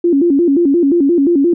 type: tone with vibrato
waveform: sine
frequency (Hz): 310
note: D#4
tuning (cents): -6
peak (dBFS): -8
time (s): 0.04-1.54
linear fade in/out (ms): 5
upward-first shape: square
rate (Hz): 5.7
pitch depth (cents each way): 190
effects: none